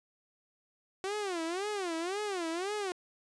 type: tone with vibrato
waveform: sawtooth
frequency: 370.4 Hz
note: F#4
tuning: 2 cents sharp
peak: -29 dBFS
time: 1.04-2.92 s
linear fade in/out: 0 ms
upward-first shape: sine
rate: 1.9 Hz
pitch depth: 230 cents each way
effects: resampled to 22050 Hz